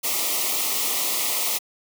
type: band-stop noise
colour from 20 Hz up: white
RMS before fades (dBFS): -24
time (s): 0.03-1.59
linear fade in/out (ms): 20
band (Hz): 1300 to 1900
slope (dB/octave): 96
effects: high-pass 300 Hz 12 dB/octave